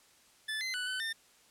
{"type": "tone with pitch steps", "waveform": "25% pulse", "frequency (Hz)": [1746, 2056, 1486, 1512, 1806], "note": ["A6", "C7", "F#6", "F#6", "A6"], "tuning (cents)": [-14, -31, 7, 37, 45], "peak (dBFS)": -30, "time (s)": [0.48, 1.13], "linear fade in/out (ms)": 10, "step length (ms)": 130, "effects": ["white hiss -63 dBFS RMS until 1.5 s", "low-pass 10000 Hz 12 dB/octave"]}